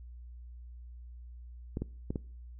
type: clicks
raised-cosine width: 3 ms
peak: -21 dBFS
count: 4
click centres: 1.771 / 1.82 / 2.105 / 2.158 s
effects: noise-tail reverb RT60 0.5 s tail -23 dB re dry + added 60 Hz sine -45 dBFS peak until 2.59 s